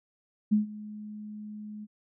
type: tone with ADSR envelope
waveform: sine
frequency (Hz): 211.2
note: G#3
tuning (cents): +29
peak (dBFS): -18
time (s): 0.51-1.87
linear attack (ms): 19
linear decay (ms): 130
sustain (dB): -20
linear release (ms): 36
effects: none